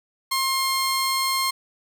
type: tone pair together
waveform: sawtooth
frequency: 1063.5 / 2127 Hz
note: C6 / C7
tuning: +28 / +28 cents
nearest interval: octave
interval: 1200 cents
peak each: -19 dBFS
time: 0.31-1.51 s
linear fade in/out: 10 ms
effects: none